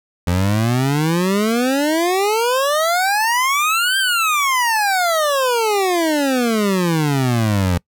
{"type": "exponential two-way sweep", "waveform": "25% pulse", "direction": "up then down", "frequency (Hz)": [85.3, 1594, 85.3], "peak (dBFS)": -11, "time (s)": [0.27, 7.78], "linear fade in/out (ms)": 5, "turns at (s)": 3.98, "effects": ["noise-tail reverb RT60 0.1 s tail -24 dB re dry"]}